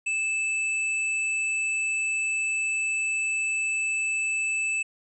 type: tone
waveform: square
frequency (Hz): 2628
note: E7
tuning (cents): -6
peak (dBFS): -25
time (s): 0.06-4.83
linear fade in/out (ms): 10
effects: resampled to 24000 Hz